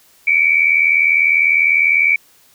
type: tone pair together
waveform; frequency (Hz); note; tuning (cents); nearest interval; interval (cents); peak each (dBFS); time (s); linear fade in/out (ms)
sine; 2256 / 2336; C#7 / D7; +30 / -10; minor second; 60; -13; 0.27-2.16; 5
effects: white hiss -51 dBFS RMS until 2.54 s